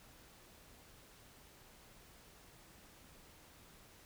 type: silence
effects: pink hiss -61 dBFS RMS until 4.05 s